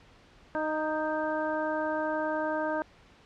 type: harmonic tone with a mistuned harmonic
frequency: 309.4 Hz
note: D#4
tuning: 10 cents flat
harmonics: 1 / 2 / 3 / 4 / 5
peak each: -34 / -31 / -34 / -40 / -36 dBFS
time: 0.55-2.82 s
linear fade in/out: 0 ms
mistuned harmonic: 5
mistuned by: +25 cents
effects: pink hiss -57 dBFS RMS until 3.25 s + low-pass 4000 Hz 12 dB/octave